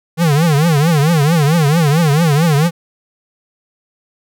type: tone with vibrato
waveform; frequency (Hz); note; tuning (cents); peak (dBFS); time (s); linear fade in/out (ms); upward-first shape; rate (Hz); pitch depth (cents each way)
square; 155.56; D#3; 0; -10; 0.17-2.71; 50; triangle; 4.5; 220
effects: none